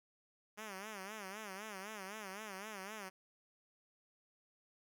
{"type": "tone with vibrato", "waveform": "5% pulse", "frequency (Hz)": 203.2, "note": "G#3", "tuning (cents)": -38, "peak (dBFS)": -34, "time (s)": [0.57, 3.1], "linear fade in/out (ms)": 20, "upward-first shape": "sine", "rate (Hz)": 3.9, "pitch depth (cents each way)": 140, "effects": []}